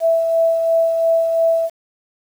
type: tone with tremolo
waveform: sine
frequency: 659.3 Hz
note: E5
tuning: in tune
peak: -11 dBFS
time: 0-1.7 s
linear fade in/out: 50 ms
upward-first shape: sine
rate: 2.9 Hz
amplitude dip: 40%
effects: 7-bit